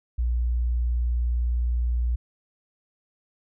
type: tone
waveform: sine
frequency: 59.8 Hz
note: A#1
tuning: 45 cents sharp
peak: -21 dBFS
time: 0.18-2.16 s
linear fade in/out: 10 ms
effects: none